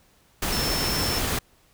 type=tone in noise; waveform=sine; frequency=5340 Hz; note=E8; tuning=22 cents sharp; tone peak=-28 dBFS; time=0.52-1.19 s; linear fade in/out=5 ms; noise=pink; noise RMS=-26 dBFS; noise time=0.42-1.39 s; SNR=-5 dB; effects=pink hiss -60 dBFS RMS until 1.73 s